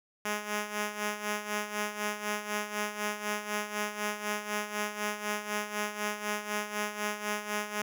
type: tone with tremolo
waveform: 5% pulse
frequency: 209.1 Hz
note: G#3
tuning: 12 cents sharp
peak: -18 dBFS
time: 0.25-7.82 s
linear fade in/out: 5 ms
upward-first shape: sine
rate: 4 Hz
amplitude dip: 70%
effects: none